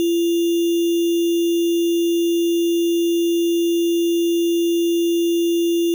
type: tone with sample-and-hold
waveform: sine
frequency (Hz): 340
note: F4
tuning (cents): -46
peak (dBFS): -15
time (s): 0-5.94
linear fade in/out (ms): 0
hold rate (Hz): 3150
effects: none